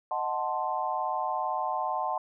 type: chord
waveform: sine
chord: D# diminished seventh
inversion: none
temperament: equal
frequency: 622.3 / 740 / 880 / 1046.5 Hz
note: D#5 / F#5 / A5 / C6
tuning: 0 / 0 / 0 / 0 cents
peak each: -36 / -32 / -32 / -33 dBFS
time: 0.11-2.18 s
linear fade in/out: 2 ms
effects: none